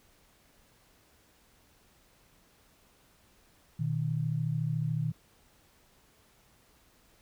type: tone pair together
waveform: sine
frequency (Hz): 121.73 / 155.56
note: B2 / D#3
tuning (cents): -25 / 0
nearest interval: major third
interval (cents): 425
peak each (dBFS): -32 / -30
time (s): 3.79-5.12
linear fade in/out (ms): 10
effects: pink hiss -64 dBFS RMS until 7.21 s